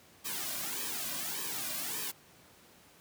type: noise with flanger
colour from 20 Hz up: white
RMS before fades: -37 dBFS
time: 0.24-2.12 s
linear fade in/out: 20 ms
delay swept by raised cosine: 1.4 to 2.33 ms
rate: 1.7 Hz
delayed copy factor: -0.95
effects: pink hiss -59 dBFS RMS until 3 s + high-pass 100 Hz 12 dB/octave